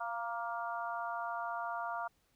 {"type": "harmonic tone with a mistuned harmonic", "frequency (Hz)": 234.3, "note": "A#3", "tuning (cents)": 9, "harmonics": [3, 4, 5, 6], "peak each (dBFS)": [-40, -41, -42, -43], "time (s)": [0, 2.08], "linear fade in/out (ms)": 10, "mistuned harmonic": 3, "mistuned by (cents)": -25, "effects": ["pink hiss -74 dBFS RMS until 2.35 s"]}